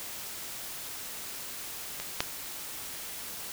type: clicks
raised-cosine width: 0.2 ms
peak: -18 / -8 dBFS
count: 2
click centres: 2 / 2.205 s
effects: white hiss -40 dBFS RMS until 3.52 s